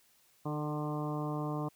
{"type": "harmonic tone with a mistuned harmonic", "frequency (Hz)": 150, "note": "D3", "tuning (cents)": 37, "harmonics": [1, 2, 3, 4, 5, 6, 7, 8], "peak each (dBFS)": [-36, -38, -43, -44, -44, -49, -43, -49], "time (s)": [0.45, 1.69], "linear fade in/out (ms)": 10, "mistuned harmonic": 3, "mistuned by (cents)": -21, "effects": ["white hiss -67 dBFS RMS until 1.75 s"]}